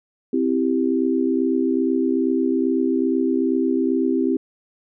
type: chord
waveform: sine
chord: C major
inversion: none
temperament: equal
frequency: 261.6 / 329.6 / 392 Hz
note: C4 / E4 / G4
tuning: 0 / 0 / 0 cents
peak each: -20 / -22 / -23 dBFS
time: 0.33-4.37 s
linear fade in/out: 5 ms
effects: none